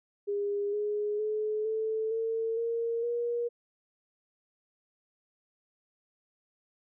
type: tone with pitch steps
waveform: sine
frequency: 406.5 / 417.2 / 428.2 / 439.5 / 451 / 462.9 / 475.1 Hz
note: G#4 / G#4 / A4 / A4 / A4 / A#4 / A#4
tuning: -37 / +8 / -47 / -2 / +43 / -12 / +33 cents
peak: -28 dBFS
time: 0.27-3.49 s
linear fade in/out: 20 ms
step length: 460 ms
effects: none